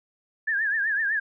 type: tone with vibrato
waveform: sine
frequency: 1700 Hz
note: G#6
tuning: 40 cents sharp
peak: -22 dBFS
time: 0.47-1.2 s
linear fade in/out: 10 ms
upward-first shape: triangle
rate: 7.9 Hz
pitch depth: 140 cents each way
effects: none